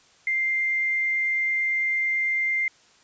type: tone with tanh clipping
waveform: triangle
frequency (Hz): 2097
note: C7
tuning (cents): +3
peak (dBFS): -21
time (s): 0.27-2.68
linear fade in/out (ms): 2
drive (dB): 2
effects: white hiss -57 dBFS RMS until 3.03 s + resampled to 16000 Hz